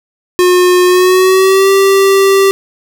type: tone with pitch glide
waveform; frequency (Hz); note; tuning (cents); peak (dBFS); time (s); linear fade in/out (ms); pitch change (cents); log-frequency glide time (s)
square; 360 to 390.3; F#4 to G4; -47 to -8; -6; 0.39-2.51; 0; +139; 0.85-1.7
effects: none